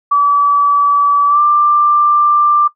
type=tone with pitch glide; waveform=sine; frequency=1149 to 1184 Hz; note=D6 to D6; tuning=-38 to +14 cents; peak=-7 dBFS; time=0.11-2.68 s; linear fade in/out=10 ms; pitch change=+52 cents; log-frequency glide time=1.28-1.4 s; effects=noise-tail reverb RT60 0.1 s tail -18 dB re dry